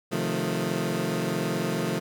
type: chord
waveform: 20% pulse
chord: F dominant seventh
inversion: second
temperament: equal with one note detuned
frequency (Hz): 130.81 / 155.56 / 176.95 / 220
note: C3 / Eb3 / F3 / A3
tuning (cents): 0 / 0 / +23 / 0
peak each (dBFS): -29 / -27 / -25 / -26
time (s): 0.11-2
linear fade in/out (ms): 20
effects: none